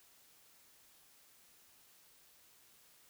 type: silence
effects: white hiss -65 dBFS RMS until 3.09 s